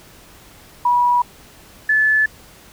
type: tone pair in turn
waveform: sine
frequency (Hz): 972 / 1733.9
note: B5 / A6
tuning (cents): -28 / -26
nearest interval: minor seventh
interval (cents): 1002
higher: second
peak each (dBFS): -12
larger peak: neither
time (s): 0.85-1.22 / 1.89-2.26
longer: neither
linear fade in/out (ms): 5
effects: pink hiss -45 dBFS RMS until 2.72 s